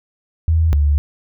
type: tone pair in turn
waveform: sine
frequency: 81 / 72.87 Hz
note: E2 / D2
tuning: -30 / -13 cents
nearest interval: major second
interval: 183 cents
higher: first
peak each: -11 dBFS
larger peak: neither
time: 0.48-0.73 / 0.73-0.98 s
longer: neither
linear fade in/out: 0 ms
effects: none